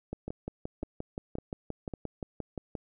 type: two click trains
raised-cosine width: 2 ms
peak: -22 / -23 dBFS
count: 16 / 4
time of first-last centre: 0.13-2.752 / 0.28-1.937 s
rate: 5.72 / 1.81 Hz
effects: none